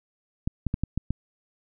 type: clicks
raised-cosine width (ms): 5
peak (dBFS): -13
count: 6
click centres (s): 0.475 / 0.667 / 0.741 / 0.836 / 0.976 / 1.106
effects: none